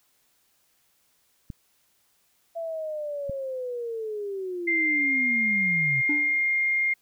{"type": "clicks", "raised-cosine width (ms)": 5, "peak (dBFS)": -23, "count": 2, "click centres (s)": [1.502, 3.296]}
{"type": "linear sweep", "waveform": "sine", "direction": "down", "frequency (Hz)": [673, 129.2], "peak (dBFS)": -29, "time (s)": [2.55, 6.02], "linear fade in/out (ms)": 20}
{"type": "tone with pitch glide", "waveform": "sine", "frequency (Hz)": [2093, 2121], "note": ["C7", "C7"], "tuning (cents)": [0, 23], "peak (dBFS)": -21, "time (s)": [4.67, 6.94], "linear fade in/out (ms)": 10, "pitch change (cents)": 23, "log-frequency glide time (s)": [4.85, 5.15]}
{"type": "tone with exponential decay", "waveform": "triangle", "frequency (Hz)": 293.7, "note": "D4", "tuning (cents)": 0, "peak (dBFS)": -22, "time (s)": [6.09, 6.48], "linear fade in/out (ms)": 5, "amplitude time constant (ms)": 83}
{"effects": ["white hiss -67 dBFS RMS until 7.01 s"]}